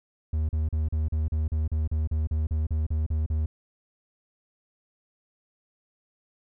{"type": "tone bursts", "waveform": "triangle", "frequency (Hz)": 77.78, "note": "D#2", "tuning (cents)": 0, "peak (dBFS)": -21, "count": 16, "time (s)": [0.33, 3.46], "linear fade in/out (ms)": 5, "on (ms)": 160, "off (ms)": 38, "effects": []}